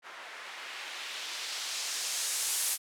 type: noise with low-pass filter sweep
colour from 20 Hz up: blue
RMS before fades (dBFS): -36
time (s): 0.02-2.78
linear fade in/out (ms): 50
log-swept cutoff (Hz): 1400 to 11000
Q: 1
effects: high-pass 400 Hz 12 dB/octave